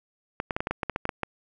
clicks, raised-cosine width 0.5 ms, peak -12 dBFS, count 12, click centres 0.401 / 0.508 / 0.565 / 0.605 / 0.671 / 0.71 / 0.832 / 0.897 / 0.961 / 1.054 / 1.092 / 1.233 s, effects none

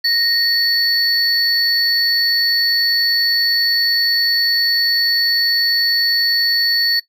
triangle tone pair together, 1864.7 / 4445 Hz, A#6 / C#8, 0 / +4 cents, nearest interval octave + minor third, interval 1504 cents, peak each -19 / -12 dBFS, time 0.04-7 s, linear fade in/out 10 ms, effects noise-tail reverb RT60 0.1 s tail -17 dB re dry

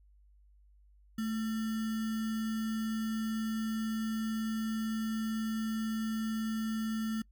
sine tone with sample-and-hold, 220.5 Hz, A3, 4 cents sharp, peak -31 dBFS, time 1.18-7.22 s, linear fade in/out 5 ms, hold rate 1575 Hz, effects noise-tail reverb RT60 0.1 s tail -25 dB re dry + added 50 Hz sine -59 dBFS peak until 7.31 s

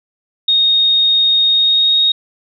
sine tone with pitch glide, 3717 to 3743 Hz, A#7 to A#7, -6 to +6 cents, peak -9 dBFS, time 0.48-2.12 s, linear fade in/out 5 ms, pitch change +12 cents, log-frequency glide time 1.46-2 s, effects none

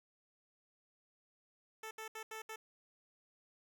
10% pulse tone bursts at uneven times, 440 Hz, A4, in tune, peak -36 dBFS, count 5, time 1.83-1.91 / 1.98-2.08 / 2.15-2.23 / 2.31-2.42 / 2.49-2.56 s, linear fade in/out 5 ms, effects none

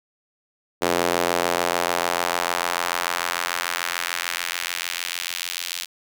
square tone with high-pass filter sweep, 43.39 Hz, F1, 10 cents flat, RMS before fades -25 dBFS, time 0.81-5.86 s, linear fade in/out 20 ms, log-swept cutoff 420 to 3400 Hz, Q 1.1, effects none

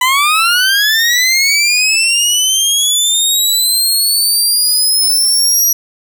20% pulse linear sweep, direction up, 987.8 to 5790 Hz, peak -4 dBFS, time 0.01-5.73 s, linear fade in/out 5 ms, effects 7-bit

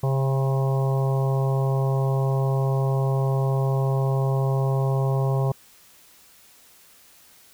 harmonic tone with a mistuned harmonic, 134.4 Hz, C3, 47 cents sharp, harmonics 1 / 3 / 4 / 5 / 6 / 7 / 8, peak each -20 / -30 / -32 / -34 / -36 / -37 / -38 dBFS, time 0.03-5.52 s, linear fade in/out 5 ms, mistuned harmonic 7, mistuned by +37 cents, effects white hiss -53 dBFS RMS until 7.53 s

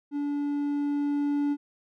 triangle tone with level ramp, 288.3 Hz, D4, 32 cents flat, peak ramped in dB -25 to -21 dBFS, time 0.11-1.57 s, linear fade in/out 50 ms, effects none

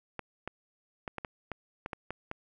clicks, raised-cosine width 0.5 ms, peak -21 dBFS, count 10, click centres 0.193 / 0.476 / 1.078 / 1.183 / 1.248 / 1.517 / 1.861 / 1.932 / 2.106 / 2.314 s, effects none

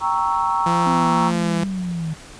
sine chord, G diminished seventh, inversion none, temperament equal, 784 / 932.3 / 1108.7 / 1318.5 Hz, G5 / Bb5 / Db6 / Fb6, 0 / 0 / 0 / 0 cents, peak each -26 / -20 / -23 / -25 dBFS, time 0-1.32 s, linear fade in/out 50 ms
sawtooth tone with vibrato, 170 Hz, F3, 46 cents flat, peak -16 dBFS, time 0.66-1.64 s, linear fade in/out 5 ms, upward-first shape triangle, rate 1.9 Hz, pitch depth 22 cents each way
sine linear sweep, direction down, 261.6 to 155.56 Hz, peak -22 dBFS, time 0.86-2.14 s, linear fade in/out 10 ms
effects pink hiss -41 dBFS RMS until 2.39 s + resampled to 22050 Hz

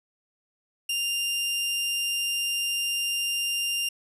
sawtooth tone, 2794 Hz, F7, in tune, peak -22 dBFS, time 0.89-3.89 s, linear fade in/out 5 ms, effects resampled to 32000 Hz

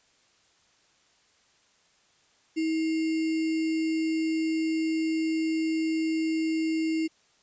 sine tone with sample-and-hold, 320 Hz, D#4, 49 cents sharp, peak -24 dBFS, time 2.56-7.08 s, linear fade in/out 20 ms, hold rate 2450 Hz, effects white hiss -64 dBFS RMS until 7.42 s + resampled to 16000 Hz

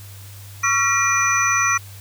sine tone cluster, 1121 / 1361 / 1919 / 2398 / 5960 Hz, C#6 / F6 / A#6 / D7 / F#8, +19 / -45 / +50 / +36 / +12 cents, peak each -22 dBFS, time 0.63-1.78 s, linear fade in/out 10 ms, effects added 99 Hz sine -37 dBFS peak until 2 s + white hiss -44 dBFS RMS until 2 s

